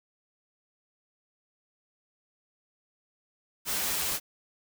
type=noise with comb filter; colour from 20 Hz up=white; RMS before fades=-30 dBFS; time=3.65-4.2 s; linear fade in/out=50 ms; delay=8.5 ms; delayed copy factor=-0.75; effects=none